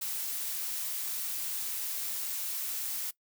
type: noise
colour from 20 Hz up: blue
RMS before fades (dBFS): -35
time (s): 0.01-3.11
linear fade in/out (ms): 10
effects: noise-tail reverb RT60 0.1 s tail -20 dB re dry